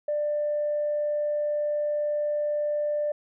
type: tone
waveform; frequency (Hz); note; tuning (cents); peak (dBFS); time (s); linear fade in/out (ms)
sine; 593; D5; +17; -23; 0.08-3.12; 5
effects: tanh soft clip ceiling -19 dBFS